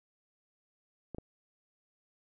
clicks, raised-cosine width 2 ms, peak -27 dBFS, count 2, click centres 1.147 / 1.184 s, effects none

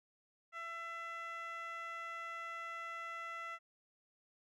15% pulse tone with band-pass filter, 670 Hz, E5, 28 cents sharp, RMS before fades -45 dBFS, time 0.52-3.59 s, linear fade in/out 50 ms, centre 1600 Hz, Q 2.3, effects none

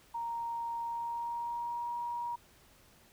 sine tone with pitch glide, 932.3 to 951.9 Hz, A#5 to A#5, 0 to +36 cents, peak -34 dBFS, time 0.14-2.36 s, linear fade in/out 10 ms, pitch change +36 cents, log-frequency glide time 0.84-1.94 s, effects pink hiss -62 dBFS RMS until 3.12 s

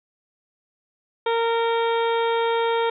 harmonic tone, 461 Hz, A#4, 19 cents flat, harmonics 1 / 2 / 3 / 4 / 5 / 6 / 7 / 8, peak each -21 / -24 / -31 / -36 / -35 / -45 / -36 / -37 dBFS, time 1.26-2.9 s, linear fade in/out 5 ms, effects none

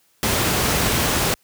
pink noise, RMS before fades -19 dBFS, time 0.23-1.34 s, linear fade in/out 0 ms, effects white hiss -61 dBFS RMS until 1.43 s + high-pass 60 Hz 12 dB/octave

